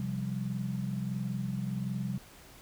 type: chord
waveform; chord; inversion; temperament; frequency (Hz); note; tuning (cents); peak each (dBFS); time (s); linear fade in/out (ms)
sine; C suspended fourth; none; equal; 130.81 / 174.61 / 196; C3 / F3 / G3; 0 / 0 / 0; -35 / -38 / -35; 0-2.18; 2
effects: pink hiss -54 dBFS RMS until 2.61 s